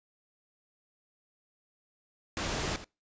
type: noise with echo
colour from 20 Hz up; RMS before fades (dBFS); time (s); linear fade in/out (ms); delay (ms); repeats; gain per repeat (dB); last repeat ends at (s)
pink; -33; 2.37-2.76; 0; 83; 1; -13; 2.843
effects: noise-tail reverb RT60 0.3 s tail -26 dB re dry + resampled to 16000 Hz